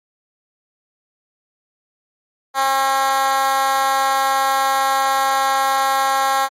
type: tone with high-pass filter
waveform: 10% pulse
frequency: 270 Hz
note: C#4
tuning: 45 cents flat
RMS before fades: -17 dBFS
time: 2.54-6.49 s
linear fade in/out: 50 ms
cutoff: 840 Hz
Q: 2.3
effects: MP3 64 kbps